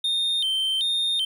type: tone with vibrato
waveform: triangle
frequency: 3377 Hz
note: G#7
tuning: 28 cents sharp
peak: -20 dBFS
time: 0.04-1.25 s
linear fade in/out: 5 ms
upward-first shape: square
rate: 1.3 Hz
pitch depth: 140 cents each way
effects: 10-bit